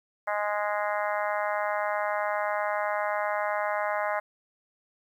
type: harmonic tone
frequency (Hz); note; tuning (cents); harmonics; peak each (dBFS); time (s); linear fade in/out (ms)
207.7; G#3; 0; 3 / 4 / 5 / 6 / 7 / 8 / 9 / 10; -30 / -32 / -34 / -36 / -37 / -38 / -39 / -40; 0.27-4.2; 10
effects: 10-bit